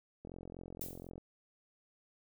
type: click train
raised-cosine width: 2 ms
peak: -34 dBFS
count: 42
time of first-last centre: 0.25-1.18 s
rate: 44.1 Hz
type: noise with exponential decay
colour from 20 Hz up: violet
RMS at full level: -39 dBFS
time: 0.81-1.1 s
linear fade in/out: 2 ms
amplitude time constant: 62 ms
effects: none